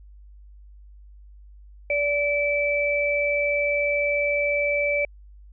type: tone pair together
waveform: sine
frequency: 579.2 / 2317 Hz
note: D5 / D7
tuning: -24 / -24 cents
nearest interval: 2 octaves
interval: 2400 cents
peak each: -23 dBFS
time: 1.9-5.05 s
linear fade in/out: 2 ms
effects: added 50 Hz sine -44 dBFS peak until 5.52 s